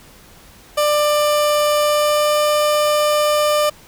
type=tone with pitch glide; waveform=30% pulse; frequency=594 to 597.4 Hz; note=D5 to D5; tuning=+20 to +29 cents; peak=-11 dBFS; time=0.77-3.7 s; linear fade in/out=10 ms; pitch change=+9 cents; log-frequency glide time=1.81-2.41 s; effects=pink hiss -45 dBFS RMS until 3.87 s